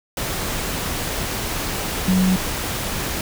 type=tone in noise; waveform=sine; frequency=186 Hz; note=F#3; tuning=9 cents sharp; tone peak=-14 dBFS; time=2.08-2.36 s; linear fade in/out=2 ms; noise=pink; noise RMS=-25 dBFS; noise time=0.17-3.21 s; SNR=+8 dB; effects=none